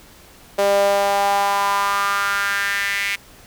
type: tone with high-pass filter sweep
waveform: sawtooth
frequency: 200 Hz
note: G3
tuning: 35 cents sharp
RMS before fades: -19 dBFS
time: 0.58-3.16 s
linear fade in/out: 10 ms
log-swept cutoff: 530 to 2200 Hz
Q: 4.5
effects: pink hiss -46 dBFS RMS until 3.46 s